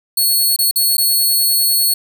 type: tone with dropouts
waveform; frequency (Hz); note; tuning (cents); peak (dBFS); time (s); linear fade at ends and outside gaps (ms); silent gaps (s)
10% pulse; 4370; C#8; -26; -5; 0.17-1.94; 5; 0.563-0.588 / 0.712-0.758 / 0.97-0.98
effects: none